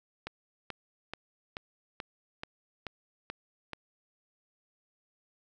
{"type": "click train", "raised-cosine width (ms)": 0.3, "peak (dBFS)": -21, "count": 9, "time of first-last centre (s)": [0.27, 3.733], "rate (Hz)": 2.31, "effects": []}